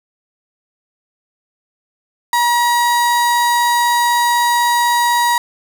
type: tone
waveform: 35% pulse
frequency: 956 Hz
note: A#5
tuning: 43 cents sharp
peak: -10 dBFS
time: 2.33-5.38 s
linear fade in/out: 2 ms
effects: none